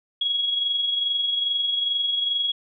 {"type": "tone with amplitude modulation", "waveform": "sine", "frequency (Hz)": 3322, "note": "G#7", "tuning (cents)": 0, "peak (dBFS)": -19, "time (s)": [0.21, 2.52], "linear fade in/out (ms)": 5, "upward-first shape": "sine", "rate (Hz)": 22.4, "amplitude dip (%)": 45, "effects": []}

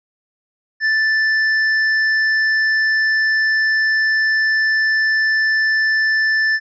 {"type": "tone with tanh clipping", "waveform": "triangle", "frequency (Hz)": 1760, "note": "A6", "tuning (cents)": 0, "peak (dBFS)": -15, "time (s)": [0.8, 6.6], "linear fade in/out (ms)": 50, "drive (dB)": 12, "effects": ["resampled to 16000 Hz"]}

